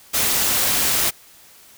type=noise; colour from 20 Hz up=white; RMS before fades=-19 dBFS; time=0.13-1.11 s; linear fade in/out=20 ms; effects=white hiss -48 dBFS RMS until 1.77 s